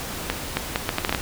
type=accelerating click train; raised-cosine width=0.3 ms; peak=-5 dBFS; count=9; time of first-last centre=0.3-1.148 s; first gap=270 ms; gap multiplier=0.7; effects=pink hiss -32 dBFS RMS until 1.21 s